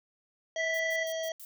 harmonic tone, 648 Hz, E5, 30 cents flat, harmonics 1 / 3 / 5 / 7 / 9 / 10, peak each -32 / -42 / -42 / -52 / -46 / -53 dBFS, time 0.56-1.32 s, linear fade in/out 2 ms
sine tone, 1975.5 Hz, B6, in tune, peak -30 dBFS, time 0.58-1.04 s, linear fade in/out 10 ms
violet noise bursts, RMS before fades -46 dBFS, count 5, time 0.74-1.45 s, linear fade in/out 2 ms, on 54 ms, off 110 ms
effects none

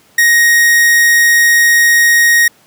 45% pulse tone, 1875 Hz, A#6, 10 cents sharp, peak -6 dBFS, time 0.18-2.48 s, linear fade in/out 5 ms, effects pink hiss -48 dBFS RMS until 2.66 s + high-pass 150 Hz 12 dB/octave

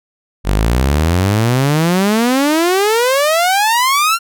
sawtooth exponential sweep, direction up, 46.25 to 1400 Hz, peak -7 dBFS, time 0.44-4.19 s, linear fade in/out 50 ms, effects none

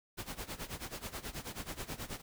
pink noise with tremolo, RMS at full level -40 dBFS, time 0.17-2.22 s, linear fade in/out 20 ms, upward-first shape sine, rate 9.3 Hz, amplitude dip 85%, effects none

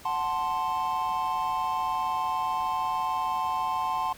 triangle chord, F# diminished, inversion none, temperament equal, 740 / 880 / 1046.5 Hz, F#5 / A5 / C6, 0 / 0 / 0 cents, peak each -31 / -28 / -27 dBFS, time 0.05-4.13 s, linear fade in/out 5 ms, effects pink hiss -49 dBFS RMS until 4.17 s

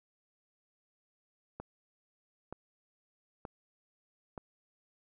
click train, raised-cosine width 1 ms, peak -27 dBFS, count 4, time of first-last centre 1.6-4.378 s, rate 1.08 Hz, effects none

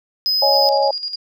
triangle tone, 5040 Hz, D#8, 21 cents sharp, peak -14 dBFS, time 0.26-0.69 s, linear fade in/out 0 ms
sine chord, C# suspended second, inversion none, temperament equal, 554.4 / 622.3 / 830.6 Hz, C#5 / D#5 / G#5, 0 / 0 / 0 cents, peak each -17 / -21 / -17 dBFS, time 0.42-0.91 s, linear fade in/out 5 ms
sine tone with tremolo, 4851 Hz, D#8, 45 cents flat, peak -21 dBFS, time 0.52-1.16 s, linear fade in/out 10 ms, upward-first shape square, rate 9.8 Hz, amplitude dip 60%
effects none

